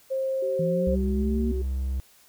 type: tone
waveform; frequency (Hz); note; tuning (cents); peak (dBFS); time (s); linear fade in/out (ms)
sine; 531; C5; +25; -24; 0.1-0.96; 20
type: tone with vibrato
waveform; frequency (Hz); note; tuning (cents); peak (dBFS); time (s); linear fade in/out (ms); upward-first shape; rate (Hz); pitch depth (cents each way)
sine; 380; F#4; +46; -31; 0.42-1.62; 5; square; 2.5; 15
type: linear sweep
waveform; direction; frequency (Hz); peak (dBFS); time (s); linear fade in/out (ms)
sine; up; 163.3 to 233.1; -25; 0.59-1.52; 5
type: tone with pitch glide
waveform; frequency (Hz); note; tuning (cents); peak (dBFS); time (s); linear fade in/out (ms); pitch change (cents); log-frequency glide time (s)
triangle; 67 to 65.66; C2 to C2; +42 to +7; -23; 0.87-2; 0; -35; 1.03-1.29
effects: white hiss -57 dBFS RMS until 2.28 s